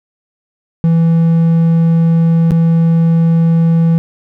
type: tone with dropouts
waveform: triangle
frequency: 165.4 Hz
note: E3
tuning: 6 cents sharp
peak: -5 dBFS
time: 0.84-3.98 s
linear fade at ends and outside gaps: 0 ms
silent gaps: 2.508-2.518 s
effects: none